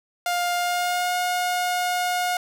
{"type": "tone with pitch glide", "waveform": "sawtooth", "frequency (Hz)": [705, 718.6], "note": ["F5", "F5"], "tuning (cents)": [16, 49], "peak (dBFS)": -18, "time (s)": [0.26, 2.37], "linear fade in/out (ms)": 2, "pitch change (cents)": 33, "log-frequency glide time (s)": [0.56, 1.15], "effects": []}